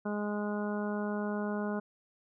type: harmonic tone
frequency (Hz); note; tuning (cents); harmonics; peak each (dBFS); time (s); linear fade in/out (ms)
207.7; G#3; 0; 1 / 2 / 3 / 4 / 5 / 6 / 7; -33 / -38 / -40 / -44 / -45 / -48 / -44; 0.05-1.8; 10
effects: none